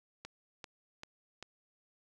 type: click train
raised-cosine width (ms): 0.2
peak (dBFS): -27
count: 4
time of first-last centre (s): 0.25-1.426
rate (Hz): 2.55
effects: none